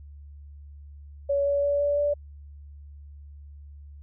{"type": "tone with pitch steps", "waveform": "sine", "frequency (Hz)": [563, 567.6, 572.2, 576.8, 581.5], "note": ["C#5", "C#5", "D5", "D5", "D5"], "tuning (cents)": [27, 41, -45, -31, -17], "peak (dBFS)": -21, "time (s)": [1.29, 2.14], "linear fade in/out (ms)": 10, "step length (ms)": 170, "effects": ["added 72 Hz sine -42 dBFS peak until 4.02 s"]}